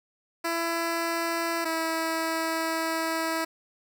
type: tone pair in turn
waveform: 10% pulse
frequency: 334.4 / 325.1 Hz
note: E4 / E4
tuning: +25 / -24 cents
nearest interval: unison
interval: 49 cents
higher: first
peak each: -18 dBFS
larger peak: neither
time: 0.44-1.65 / 1.65-3.45 s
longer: second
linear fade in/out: 10 ms
effects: none